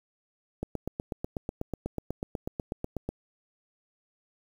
click train, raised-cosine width 2 ms, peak -18 dBFS, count 21, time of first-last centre 0.63-3.09 s, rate 8.13 Hz, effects 8-bit

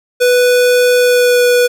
square tone with pitch glide, 493.9 to 489.6 Hz, B4 to B4, 0 to -15 cents, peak -8 dBFS, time 0.2-1.68 s, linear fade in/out 20 ms, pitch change -15 cents, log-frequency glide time 0.97-1.44 s, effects 8-bit

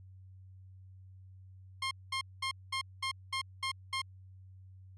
15% pulse tone bursts, 1064 Hz, C6, 29 cents sharp, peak -26 dBFS, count 8, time 1.82-4.018 s, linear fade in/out 5 ms, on 91 ms, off 210 ms, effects added 94 Hz sine -51 dBFS peak until 4.97 s + resampled to 22050 Hz

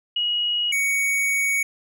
sine / square tone pair in turn, 2900 / 2237 Hz, F#7 / C#7, -35 / +15 cents, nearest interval major third, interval 450 cents, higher first, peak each -20 dBFS, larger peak neither, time 0.16-0.72 / 0.72-1.63 s, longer second, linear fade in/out 5 ms, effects none

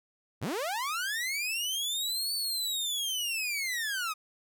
sawtooth linear two-way sweep, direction up then down, 72 to 4527 to 1222 Hz, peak -27 dBFS, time 0.41-4.14 s, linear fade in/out 20 ms, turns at 2.34 s, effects none

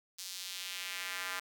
square tone with high-pass filter sweep, 92.5 Hz, F#2, in tune, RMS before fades -41 dBFS, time 0.18-1.4 s, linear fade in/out 10 ms, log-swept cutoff 5000 to 1400 Hz, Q 1.4, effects none

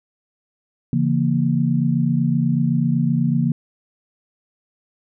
sine chord, A# diminished, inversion first, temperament just, 139.85 / 167.82 / 233.1 Hz, C#3 / E3 / A#3, +16 / +31 / 0 cents, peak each -20 dBFS, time 0.93-3.52 s, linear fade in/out 2 ms, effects none

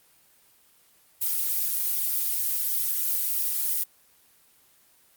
violet noise with flanger, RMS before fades -26 dBFS, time 1.21-3.84 s, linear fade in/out 10 ms, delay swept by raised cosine 1.2 to 6.2 ms, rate 3.3 Hz, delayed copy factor +0.65, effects white hiss -60 dBFS RMS until 5.16 s + Opus 24 kbps

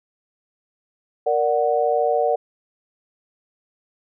sine chord, Bb augmented, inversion none, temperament equal, 466.2 / 587.3 / 740 Hz, Bb4 / D5 / F#5, 0 / 0 / 0 cents, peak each -21 dBFS, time 1.26-2.36 s, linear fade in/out 10 ms, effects none

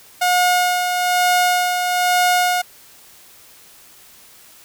sawtooth tone with tremolo, 720 Hz, F#5, 47 cents flat, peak -9 dBFS, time 0.21-2.62 s, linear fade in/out 10 ms, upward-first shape sine, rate 1.1 Hz, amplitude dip 45%, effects white hiss -46 dBFS RMS until 4.64 s

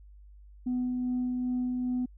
sine tone with tremolo, 249.8 Hz, B3, 20 cents sharp, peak -25 dBFS, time 0.66-2.06 s, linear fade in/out 10 ms, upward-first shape sine, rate 2.5 Hz, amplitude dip 25%, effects tanh soft clip ceiling -24 dBFS + added 50 Hz sine -49 dBFS peak until 2.17 s

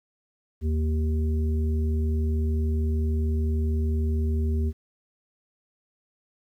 harmonic tone, 77.78 Hz, D#2, in tune, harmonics 1 / 3 / 5, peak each -22 / -32 / -36 dBFS, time 0.61-4.73 s, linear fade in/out 50 ms, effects 10-bit

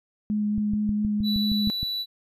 sine tone with vibrato, 209.8 Hz, G#3, 18 cents sharp, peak -22 dBFS, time 0.3-1.7 s, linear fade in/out 0 ms, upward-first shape sine, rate 4.4 Hz, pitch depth 11 cents each way
click train, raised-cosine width 5 ms, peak -19 dBFS, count 9, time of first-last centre 0.58-1.83 s, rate 6.4 Hz
triangle tone, 3951 Hz, B7, in tune, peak -25 dBFS, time 1.23-2.06 s, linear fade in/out 50 ms
effects resampled to 32000 Hz

